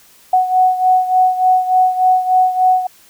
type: beating tone pair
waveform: sine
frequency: 740 / 743.4 Hz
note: F#5 / F#5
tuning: 0 / +8 cents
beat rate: 3.4 Hz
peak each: -11 / -16 dBFS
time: 0.33-2.87 s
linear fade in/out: 5 ms
effects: white hiss -47 dBFS RMS until 3.09 s